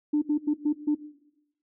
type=tone bursts at uneven times; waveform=sine; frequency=297.9 Hz; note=D4; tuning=25 cents sharp; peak=-19 dBFS; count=5; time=0.13-0.22 / 0.29-0.38 / 0.47-0.54 / 0.65-0.73 / 0.87-0.95 s; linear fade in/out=10 ms; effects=noise-tail reverb RT60 0.9 s tail -17 dB re dry + tanh soft clip ceiling -16 dBFS